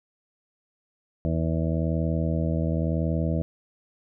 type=harmonic tone; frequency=80.9 Hz; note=E2; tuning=32 cents flat; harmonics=1 / 2 / 3 / 4 / 6 / 7 / 8; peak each=-27 / -26 / -32 / -33 / -36 / -35 / -36 dBFS; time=1.25-3.42 s; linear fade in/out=0 ms; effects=none